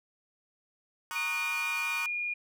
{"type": "chord", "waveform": "sawtooth", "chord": "D# minor seventh", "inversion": "second", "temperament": "equal", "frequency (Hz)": [932.3, 1108.7, 1244.5, 1480], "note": ["A#5", "C#6", "D#6", "F#6"], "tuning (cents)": [0, 0, 0, 0], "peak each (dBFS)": -37, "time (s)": [1.11, 2.06], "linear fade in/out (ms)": 0}
{"type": "tone", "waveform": "sine", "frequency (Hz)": 2428, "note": "D#7", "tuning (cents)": -43, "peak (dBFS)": -30, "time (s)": [1.15, 2.34], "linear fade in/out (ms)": 10}
{"effects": []}